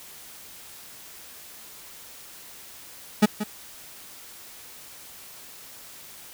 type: tone with echo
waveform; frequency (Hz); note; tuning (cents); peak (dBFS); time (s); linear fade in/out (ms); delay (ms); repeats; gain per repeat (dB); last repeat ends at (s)
40% pulse; 211.2; G#3; +29; -12; 3.22-3.26; 10; 180; 1; -12; 3.44
effects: white hiss -45 dBFS RMS until 6.33 s